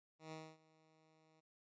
10% pulse tone with ADSR envelope, 158.2 Hz, D#3, 29 cents sharp, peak -39 dBFS, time 0.19-1.41 s, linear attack 130 ms, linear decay 250 ms, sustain -23 dB, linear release 18 ms, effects noise-tail reverb RT60 0.1 s tail -24 dB re dry + resampled to 16000 Hz

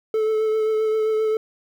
triangle tone with vibrato, 436.1 Hz, A4, 15 cents flat, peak -16 dBFS, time 0.14-1.37 s, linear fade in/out 2 ms, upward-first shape triangle, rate 7.6 Hz, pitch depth 21 cents each way, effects 9-bit

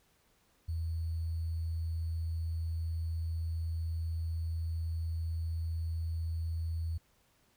sine tone with sample-and-hold, 82.1 Hz, E2, 6 cents flat, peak -32 dBFS, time 0.68-6.98 s, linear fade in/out 10 ms, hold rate 4410 Hz, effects pink hiss -70 dBFS RMS until 7.56 s

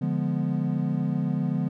triangle chord, D diminished seventh, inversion none, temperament equal, 146.83 / 174.61 / 207.7 / 246.9 Hz, D3 / F3 / Ab3 / Cb4, 0 / 0 / 0 / 0 cents, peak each -26 / -26 / -29 / -28 dBFS, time 0.01-1.69 s, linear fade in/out 10 ms, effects none

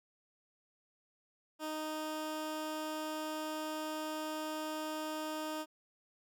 15% pulse tone, 310 Hz, D#4, 6 cents flat, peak -31 dBFS, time 1.59-5.66 s, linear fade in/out 50 ms, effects none

